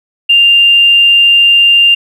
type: tone with tanh clipping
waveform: triangle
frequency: 2794 Hz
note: F7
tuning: in tune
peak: -3 dBFS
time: 0.29-1.95 s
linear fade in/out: 10 ms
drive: 3 dB
effects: none